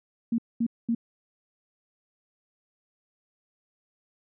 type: tone bursts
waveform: sine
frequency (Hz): 232.2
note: A#3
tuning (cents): -7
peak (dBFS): -22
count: 3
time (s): 0.32-0.949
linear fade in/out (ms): 5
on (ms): 63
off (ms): 220
effects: none